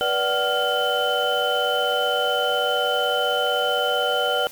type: tone cluster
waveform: sine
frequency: 488.2 / 584 / 753 / 1400 / 3045 Hz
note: B4 / D5 / F#5 / F6 / F#7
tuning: -20 / -10 / +30 / +4 / +49 cents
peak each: -25 dBFS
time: 0.01-4.47 s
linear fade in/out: 0 ms
effects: tanh soft clip ceiling -11 dBFS + white hiss -42 dBFS RMS until 4.51 s